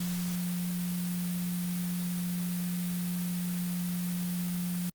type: tone in noise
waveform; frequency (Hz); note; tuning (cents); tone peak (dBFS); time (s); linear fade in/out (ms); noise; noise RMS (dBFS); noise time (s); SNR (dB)
sine; 177.1; F3; +24; -30; 0-4.9; 5; white; -41; 0-4.9; +8
effects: Opus 48 kbps